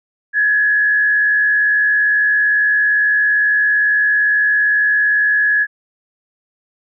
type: tone with frequency modulation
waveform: sine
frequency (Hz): 1690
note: G#6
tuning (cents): +30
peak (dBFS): -11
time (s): 0.33-5.67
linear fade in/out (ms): 50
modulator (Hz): 77.7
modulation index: 0.49
effects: none